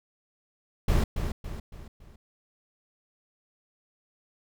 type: noise with echo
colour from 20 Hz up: brown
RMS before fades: -22 dBFS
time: 0.88-1.04 s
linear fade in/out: 5 ms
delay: 280 ms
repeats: 4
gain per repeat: -7 dB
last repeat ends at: 2.16 s
effects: none